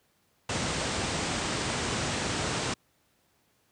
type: low-pass noise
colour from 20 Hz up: pink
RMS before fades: -30 dBFS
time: 0.49-2.74 s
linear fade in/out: 5 ms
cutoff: 8900 Hz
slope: 96 dB/octave
effects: pink hiss -69 dBFS RMS until 3.71 s + high-pass 80 Hz 12 dB/octave